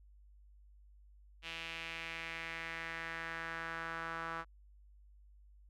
sawtooth tone with band-pass filter sweep, 164.81 Hz, E3, in tune, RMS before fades -43 dBFS, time 1.42-4.45 s, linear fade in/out 50 ms, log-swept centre 2800 to 1300 Hz, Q 2.9, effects added 50 Hz sine -58 dBFS peak until 5.69 s

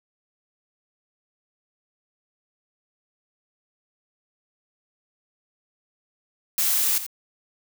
blue noise with echo, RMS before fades -22 dBFS, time 6.58-6.98 s, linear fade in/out 2 ms, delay 85 ms, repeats 1, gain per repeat -11 dB, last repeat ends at 7.065 s, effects none

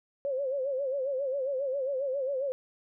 sine tone with vibrato, 540 Hz, C#5, 45 cents flat, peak -28 dBFS, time 0.25-2.52 s, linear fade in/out 0 ms, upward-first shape sine, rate 7.4 Hz, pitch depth 100 cents each way, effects none

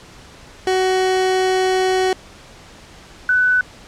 30% pulse / sine tone pair in turn, 374 / 1496 Hz, F#4 / F#6, +19 / +19 cents, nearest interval 2 octaves, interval 2400 cents, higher second, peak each -12 dBFS, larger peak neither, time 0.67-2.13 / 3.29-3.61 s, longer first, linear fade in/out 2 ms, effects pink hiss -42 dBFS RMS until 3.87 s + low-pass 7000 Hz 12 dB/octave

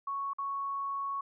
sine tone with dropouts, 1108.7 Hz, C#6, in tune, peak -32 dBFS, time 0.07-1.21 s, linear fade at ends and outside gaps 5 ms, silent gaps 0.334-0.384 s, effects none

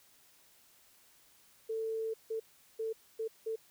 sine tone bursts at uneven times, 445.4 Hz, A4, 21 cents sharp, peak -33 dBFS, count 5, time 1.69-2.14 / 2.3-2.4 / 2.79-2.93 / 3.19-3.28 / 3.46-3.56 s, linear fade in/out 10 ms, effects white hiss -64 dBFS RMS until 3.7 s

